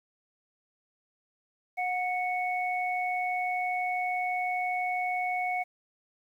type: tone pair together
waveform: sine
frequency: 728 / 2217 Hz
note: F#5 / C#7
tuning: -28 / 0 cents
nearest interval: octave + perfect fifth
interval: 1928 cents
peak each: -29 / -32 dBFS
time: 1.77-5.64 s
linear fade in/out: 20 ms
effects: 10-bit

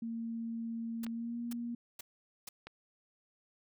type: tone with pitch glide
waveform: sine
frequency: 229.2 to 236.7 Hz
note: A#3 to A#3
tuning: -29 to +27 cents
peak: -36 dBFS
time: 0.02-1.75 s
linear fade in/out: 5 ms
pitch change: +56 cents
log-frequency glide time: 1.1-1.38 s
type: noise bursts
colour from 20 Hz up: white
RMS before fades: -45 dBFS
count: 4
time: 1.03-2.49 s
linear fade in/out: 5 ms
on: 20 ms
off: 460 ms
type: clicks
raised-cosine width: 0.3 ms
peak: -30 dBFS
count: 2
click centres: 1.066 / 2.67 s
effects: none

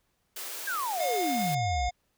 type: high-pass noise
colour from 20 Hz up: white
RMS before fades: -38 dBFS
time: 0.36-1.55 s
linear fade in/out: 5 ms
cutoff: 310 Hz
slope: 48 dB/octave
type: exponential sweep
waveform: sine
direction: down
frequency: 1661.2 to 54.2 Hz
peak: -29 dBFS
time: 0.67-1.89 s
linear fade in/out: 5 ms
type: harmonic tone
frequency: 717 Hz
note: F5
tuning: 45 cents sharp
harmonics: 1 / 3 / 5 / 7 / 9 / 10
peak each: -28 / -38 / -42 / -45 / -47 / -48 dBFS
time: 0.99-1.91 s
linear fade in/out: 20 ms
effects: pink hiss -74 dBFS RMS until 2.17 s

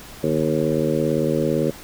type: harmonic tone with a mistuned harmonic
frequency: 77.78 Hz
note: D#2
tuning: in tune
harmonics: 2 / 3 / 4 / 5 / 6 / 7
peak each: -25 / -25 / -25 / -25 / -25 / -25 dBFS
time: 0.23-1.71 s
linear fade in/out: 10 ms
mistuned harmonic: 2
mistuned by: -62 cents
effects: pink hiss -40 dBFS RMS until 1.83 s

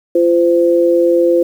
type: tone pair together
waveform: sine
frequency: 343.5 / 514.7 Hz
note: F4 / C5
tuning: -29 / -29 cents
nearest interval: perfect fifth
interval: 700 cents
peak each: -11 / -11 dBFS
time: 0.15-1.43 s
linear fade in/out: 5 ms
effects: 7-bit

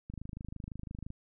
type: click train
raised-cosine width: 5 ms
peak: -29 dBFS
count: 27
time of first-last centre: 0.1-1.104 s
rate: 25.9 Hz
effects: none

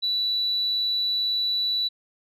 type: tone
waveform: sine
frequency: 3951 Hz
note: B7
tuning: in tune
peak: -21 dBFS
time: 0.02-1.89 s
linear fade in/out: 20 ms
effects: tanh soft clip ceiling -17 dBFS

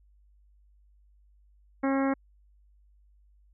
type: harmonic tone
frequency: 271.3 Hz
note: C#4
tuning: 37 cents flat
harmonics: 1 / 2 / 3 / 4 / 5 / 6 / 7 / 8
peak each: -25 / -31 / -35 / -37 / -39 / -41 / -42 / -43 dBFS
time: 1.83-2.14 s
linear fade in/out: 10 ms
effects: added 50 Hz sine -58 dBFS peak until 3.53 s

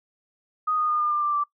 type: tone with pitch steps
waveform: sine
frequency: 1244.5 / 1231.6 / 1218.9 / 1206.3 / 1193.8 / 1181.5 / 1169.2 Hz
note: D#6 / D#6 / D#6 / D6 / D6 / D6 / D6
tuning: 0 / -18 / -36 / +46 / +28 / +10 / -8 cents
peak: -21 dBFS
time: 0.67-1.44 s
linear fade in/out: 10 ms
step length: 110 ms
effects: noise-tail reverb RT60 0.1 s tail -20 dB re dry

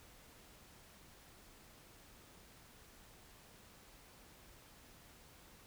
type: silence
effects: pink hiss -61 dBFS RMS until 5.66 s

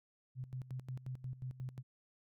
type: tone with tremolo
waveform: sine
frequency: 128.3 Hz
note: C3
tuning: 34 cents flat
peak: -39 dBFS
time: 0.35-1.83 s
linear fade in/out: 50 ms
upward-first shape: square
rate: 5.6 Hz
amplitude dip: 80%
effects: none

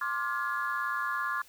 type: chord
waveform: sine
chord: D half-diminished seventh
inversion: third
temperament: just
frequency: 1057.2 / 1174.7 / 1409.6 / 1691.5 Hz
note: C6 / D6 / F6 / Ab6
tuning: +18 / 0 / +16 / +31 cents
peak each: -34 dBFS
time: 0.01-1.42 s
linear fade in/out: 5 ms
effects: tanh soft clip ceiling -21 dBFS + white hiss -57 dBFS RMS until 1.48 s

